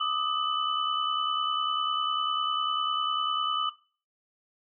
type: tone cluster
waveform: sine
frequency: 1196 / 1266 / 2996 Hz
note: D6 / D#6 / F#7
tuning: +31 / +30 / +21 cents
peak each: -30 dBFS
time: 0-3.7 s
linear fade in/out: 10 ms
effects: noise-tail reverb RT60 0.4 s tail -18 dB re dry